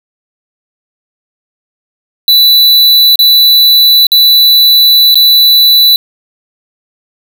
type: tone with dropouts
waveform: square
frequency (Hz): 3970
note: B7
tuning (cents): +8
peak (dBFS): -3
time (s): 2.28-5.96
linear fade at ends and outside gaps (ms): 1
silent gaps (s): 3.157-3.191 / 4.068-4.118 / 5.144-5.155
effects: none